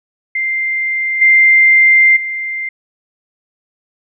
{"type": "tone with level steps", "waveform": "sine", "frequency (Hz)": 2093, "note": "C7", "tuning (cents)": 0, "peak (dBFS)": [-14, -5, -18], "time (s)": [0.35, 2.69], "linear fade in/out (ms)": 5, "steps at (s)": [1.21, 2.16], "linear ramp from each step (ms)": 10, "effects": []}